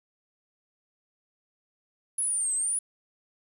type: exponential two-way sweep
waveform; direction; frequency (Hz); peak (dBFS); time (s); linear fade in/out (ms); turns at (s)
sine; down then up; 10548 to 8070 to 9980; -25; 2.18-2.79; 5; 2.54
effects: 9-bit